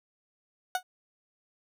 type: tone with exponential decay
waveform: 30% pulse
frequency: 736 Hz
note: F#5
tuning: 9 cents flat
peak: -20 dBFS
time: 0.75-0.83 s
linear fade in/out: 2 ms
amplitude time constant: 16 ms
effects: none